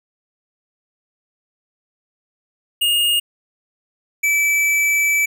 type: tone pair in turn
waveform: square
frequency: 2846 / 2309 Hz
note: F7 / D7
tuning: +32 / -30 cents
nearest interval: major third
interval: 362 cents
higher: first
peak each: -15 dBFS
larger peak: neither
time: 2.81-3.2 / 4.23-5.26 s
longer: second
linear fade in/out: 10 ms
effects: none